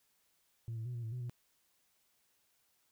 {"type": "tone with pitch steps", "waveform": "sine", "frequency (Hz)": [114.9, 112.4, 123.4, 118.4, 111.7, 124.8, 121.2], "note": ["A#2", "A2", "B2", "A#2", "A2", "B2", "B2"], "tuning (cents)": [-25, 37, -1, 27, 27, 19, -32], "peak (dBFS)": -36, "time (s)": [0.68, 1.296], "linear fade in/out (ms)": 0, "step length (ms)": 88, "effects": ["tanh soft clip ceiling -36 dBFS", "white hiss -75 dBFS RMS until 2.91 s"]}